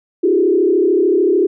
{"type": "tone with frequency modulation", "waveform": "sine", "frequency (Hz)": 370, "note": "F#4", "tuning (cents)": 0, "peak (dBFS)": -10, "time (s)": [0.23, 1.47], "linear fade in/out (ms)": 10, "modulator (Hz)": 33.5, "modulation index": 1.4, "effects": []}